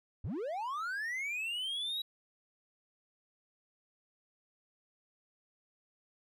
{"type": "linear sweep", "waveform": "triangle", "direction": "up", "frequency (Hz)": [61.74, 3891], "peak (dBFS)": -33, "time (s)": [0.24, 2.02], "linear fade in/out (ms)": 5, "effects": []}